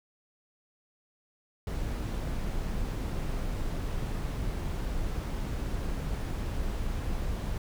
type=noise; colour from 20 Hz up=brown; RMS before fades=-32 dBFS; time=1.67-7.58 s; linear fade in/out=2 ms; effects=none